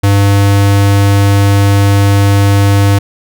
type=tone; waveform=square; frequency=100 Hz; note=G2; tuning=35 cents sharp; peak=-6 dBFS; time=0.03-2.99 s; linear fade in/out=10 ms; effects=none